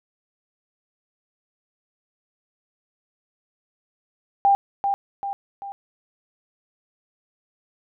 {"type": "tone with echo", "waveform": "sine", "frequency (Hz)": 796, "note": "G5", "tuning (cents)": 26, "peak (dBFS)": -13, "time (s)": [4.45, 4.55], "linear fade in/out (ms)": 0, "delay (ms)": 390, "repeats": 3, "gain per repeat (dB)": -6, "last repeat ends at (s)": 5.72, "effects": []}